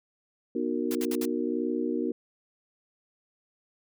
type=chord; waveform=sine; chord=B major seventh; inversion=none; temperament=just; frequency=246.9 / 308.7 / 370.4 / 463 Hz; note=B3 / D#4 / F#4 / A#4; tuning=0 / -14 / +2 / -12 cents; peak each=-31 / -31 / -32 / -34 dBFS; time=0.55-2.12 s; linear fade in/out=5 ms
type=noise bursts; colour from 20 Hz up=white; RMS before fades=-37 dBFS; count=4; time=0.91-1.253 s; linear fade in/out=0 ms; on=40 ms; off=61 ms
effects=none